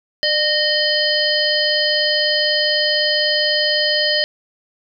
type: harmonic tone with a mistuned harmonic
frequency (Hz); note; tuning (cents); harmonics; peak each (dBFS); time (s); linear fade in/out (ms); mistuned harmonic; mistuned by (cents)
616; D#5; -17; 1 / 3 / 5 / 7 / 8; -21 / -21 / -21 / -21 / -21; 0.23-4.24; 0; 1; -43
effects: none